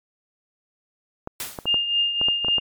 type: clicks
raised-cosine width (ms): 1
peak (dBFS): -16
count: 9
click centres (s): 1.274 / 1.588 / 1.656 / 1.743 / 2.214 / 2.285 / 2.447 / 2.484 / 2.583
type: noise with exponential decay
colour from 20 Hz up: white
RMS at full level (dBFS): -27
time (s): 1.4-1.76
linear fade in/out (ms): 2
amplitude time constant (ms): 77
type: tone with tremolo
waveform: sine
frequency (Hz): 2817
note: F7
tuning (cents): +14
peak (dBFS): -16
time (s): 1.66-2.6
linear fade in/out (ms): 20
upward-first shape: triangle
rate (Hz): 3.7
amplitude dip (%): 65
effects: MP3 96 kbps